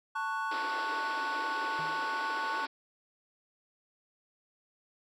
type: chord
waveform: triangle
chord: F# minor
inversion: first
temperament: just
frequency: 888 / 1110 / 1480 Hz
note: A5 / C#6 / F#6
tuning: +16 / +2 / 0 cents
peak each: -34 dBFS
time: 0.15-2.66 s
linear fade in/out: 10 ms
type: band-pass noise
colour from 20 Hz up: pink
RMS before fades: -42 dBFS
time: 0.51-2.67 s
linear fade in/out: 5 ms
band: 270 to 5300 Hz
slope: 96 dB/octave
type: tone with exponential decay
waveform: triangle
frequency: 157.4 Hz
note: D#3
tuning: 20 cents sharp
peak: -40 dBFS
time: 1.79-2.18 s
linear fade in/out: 0 ms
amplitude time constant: 84 ms
effects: none